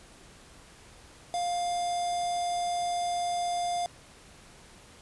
square tone with notch filter, 703 Hz, F5, 11 cents sharp, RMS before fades -30 dBFS, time 1.34-3.86 s, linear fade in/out 0 ms, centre 1900 Hz, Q 1.3, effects pink hiss -53 dBFS RMS until 5.01 s + resampled to 24000 Hz

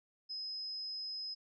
sine tone, 5080 Hz, D#8, 35 cents sharp, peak -39 dBFS, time 0.29-1.35 s, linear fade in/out 20 ms, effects none

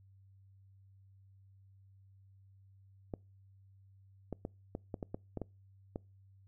clicks, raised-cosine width 2 ms, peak -25 dBFS, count 10, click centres 3.138 / 4.327 / 4.451 / 4.751 / 4.942 / 5.028 / 5.145 / 5.373 / 5.417 / 5.959 s, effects noise-tail reverb RT60 0.3 s tail -26 dB re dry + added 97 Hz sine -59 dBFS peak until 6.47 s

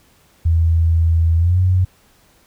sine tone with pitch glide, 82.41 to 91.97 Hz, E2 to F#2, 0 to -10 cents, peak -11 dBFS, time 0.45-1.85 s, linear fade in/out 10 ms, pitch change +190 cents, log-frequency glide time 1.37-1.59 s, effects pink hiss -54 dBFS RMS until 2.46 s

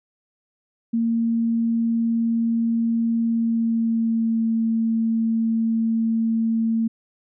sine tone with pitch glide, 229.8 to 225.9 Hz, A#3 to A3, -25 to +46 cents, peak -18 dBFS, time 0.93-6.88 s, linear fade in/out 10 ms, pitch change -29 cents, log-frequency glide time 3.24-4.46 s, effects none

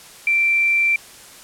sine tone, 2349 Hz, D7, in tune, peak -14 dBFS, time 0.27-0.96 s, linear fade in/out 2 ms, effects white hiss -42 dBFS RMS until 1.43 s + low-pass 11000 Hz 12 dB/octave

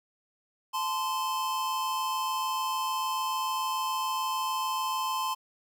square tone pair together, 870 / 1036.8 Hz, A5 / C6, -20 / -16 cents, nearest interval minor third, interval 304 cents, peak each -35 / -30 dBFS, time 0.73-5.35 s, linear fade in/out 20 ms, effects none

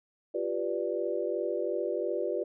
sine chord, G dominant seventh, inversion third, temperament equal, 349.2 / 392 / 493.9 / 587.3 Hz, F4 / G4 / B4 / D5, 0 / 0 / 0 / 0 cents, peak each -34 dBFS, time 0.34-2.44 s, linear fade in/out 10 ms, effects none

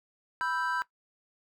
triangle chord, E minor, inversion second, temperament equal, 987.8 / 1318.5 / 1568 Hz, B5 / E6 / G6, 0 / 0 / 0 cents, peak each -31 / -33 / -30 dBFS, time 0.41-0.82 s, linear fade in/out 0 ms, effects noise-tail reverb RT60 0.1 s tail -17 dB re dry

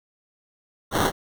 violet noise with sample-and-hold, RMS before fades -21 dBFS, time 0.91-1.12 s, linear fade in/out 50 ms, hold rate 2450 Hz, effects none

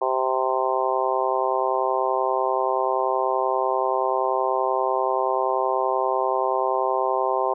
harmonic tone, 130.4 Hz, C3, 5 cents flat, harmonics 3 / 4 / 5 / 6 / 7 / 8, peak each -27 / -27 / -27 / -27 / -27 / -27 dBFS, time 0.01-7.54 s, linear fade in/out 10 ms, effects none

